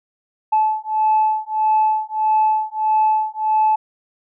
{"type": "beating tone pair", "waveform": "sine", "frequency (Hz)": [865, 866.6], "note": ["A5", "A5"], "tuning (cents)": [-30, -27], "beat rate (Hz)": 1.6, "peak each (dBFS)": -17, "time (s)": [0.52, 3.76], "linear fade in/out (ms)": 10, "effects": ["tanh soft clip ceiling -8 dBFS"]}